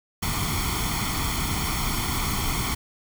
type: noise with comb filter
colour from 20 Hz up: pink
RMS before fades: -26 dBFS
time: 0.22-2.75 s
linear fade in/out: 10 ms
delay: 0.91 ms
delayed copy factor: +0.8
effects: none